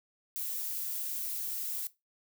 violet noise, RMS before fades -36 dBFS, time 0.36-1.87 s, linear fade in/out 0 ms, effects noise-tail reverb RT60 0.2 s tail -17 dB re dry

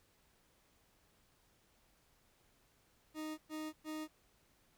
40% pulse tone bursts, 310.2 Hz, D#4, 5 cents flat, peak -40 dBFS, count 3, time 3.14-4.08 s, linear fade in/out 50 ms, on 240 ms, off 110 ms, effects pink hiss -72 dBFS RMS until 4.77 s

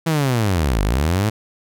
sawtooth linear two-way sweep, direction down then up, 167 to 46.25 to 111.8 Hz, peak -12 dBFS, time 0.06-1.3 s, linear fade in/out 10 ms, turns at 0.82 s, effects none

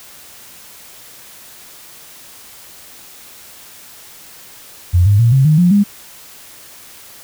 sine tone with pitch steps, 88.5 / 101.66 / 116.78 / 134.14 / 154.09 / 177 / 203.3 Hz, F2 / G#2 / A#2 / C3 / D#3 / F3 / G#3, +23 / -37 / +4 / +43 / -16 / +23 / -37 cents, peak -7 dBFS, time 4.93-5.84 s, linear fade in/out 20 ms, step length 130 ms, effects white hiss -39 dBFS RMS until 7.23 s

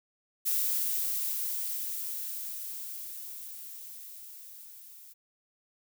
violet noise with level ramp, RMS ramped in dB -28 to -51 dBFS, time 0.45-5.14 s, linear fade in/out 20 ms, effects none

